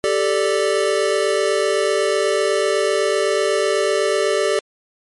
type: chord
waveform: square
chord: G suspended second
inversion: none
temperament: equal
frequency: 392 / 440 / 587.3 Hz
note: G4 / A4 / D5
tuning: 0 / 0 / 0 cents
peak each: -21 dBFS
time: 0.04-4.59 s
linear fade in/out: 0 ms
effects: MP3 48 kbps